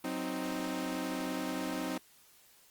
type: chord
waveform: sawtooth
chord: C diminished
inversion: second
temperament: equal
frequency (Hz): 185 / 261.6 / 311.1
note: Gb3 / C4 / Eb4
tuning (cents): 0 / 0 / 0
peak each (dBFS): -38 / -33 / -34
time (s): 0.04-1.98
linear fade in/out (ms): 5
effects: white hiss -62 dBFS RMS until 2.7 s + Opus 32 kbps